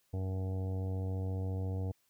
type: harmonic tone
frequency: 94.4 Hz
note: F#2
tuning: 35 cents sharp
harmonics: 1 / 2 / 3 / 4 / 5 / 6 / 7 / 8 / 9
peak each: -33 / -45 / -46 / -55 / -46 / -59 / -52 / -57 / -59 dBFS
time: 0.13-1.92 s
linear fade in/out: 10 ms
effects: white hiss -74 dBFS RMS until 2.09 s